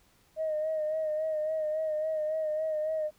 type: tone with vibrato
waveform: sine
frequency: 622.3 Hz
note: D#5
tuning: in tune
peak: -27 dBFS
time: 0.36-3.11 s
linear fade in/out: 50 ms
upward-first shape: sine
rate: 3.6 Hz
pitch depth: 38 cents each way
effects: tanh soft clip ceiling -23 dBFS + pink hiss -65 dBFS RMS until 3.18 s